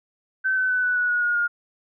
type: tone with pitch steps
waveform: sine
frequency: 1535 / 1518.2 / 1501.7 / 1485.3 / 1469.1 / 1453 / 1437.2 / 1421.5 Hz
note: G6 / F#6 / F#6 / F#6 / F#6 / F#6 / F6 / F6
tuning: -37 / +44 / +25 / +6 / -13 / -32 / +49 / +30 cents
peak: -19 dBFS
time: 0.44-1.48 s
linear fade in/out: 20 ms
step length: 130 ms
effects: none